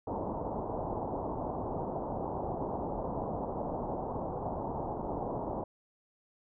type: low-pass noise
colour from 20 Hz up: white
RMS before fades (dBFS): -36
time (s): 0.07-5.64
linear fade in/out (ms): 5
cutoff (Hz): 930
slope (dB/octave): 48
effects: none